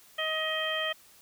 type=harmonic tone; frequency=630 Hz; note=D#5; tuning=21 cents sharp; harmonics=1 / 2 / 3 / 4 / 5; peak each=-34 / -37 / -33 / -39 / -33 dBFS; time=0.18-0.93 s; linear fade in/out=10 ms; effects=white hiss -57 dBFS RMS until 1.21 s